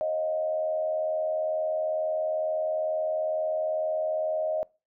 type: tone with frequency modulation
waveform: sine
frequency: 626 Hz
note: D#5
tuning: 10 cents sharp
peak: -25 dBFS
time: 0.01-4.63 s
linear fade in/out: 0 ms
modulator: 82.2 Hz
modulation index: 0.55
effects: noise-tail reverb RT60 0.3 s tail -24 dB re dry